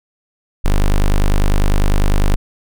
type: tone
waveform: square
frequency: 25 Hz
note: G0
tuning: 35 cents sharp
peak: -10 dBFS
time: 0.64-2.36 s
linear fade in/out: 10 ms
effects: none